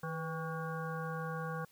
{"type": "harmonic tone with a mistuned harmonic", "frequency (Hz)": 160, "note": "D#3", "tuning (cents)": 49, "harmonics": [1, 3, 5, 7, 9, 10], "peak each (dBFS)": [-39, -43, -47, -44, -46, -50], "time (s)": [0.03, 1.65], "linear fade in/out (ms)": 5, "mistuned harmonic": 3, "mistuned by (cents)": 49, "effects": ["white hiss -66 dBFS RMS until 1.71 s"]}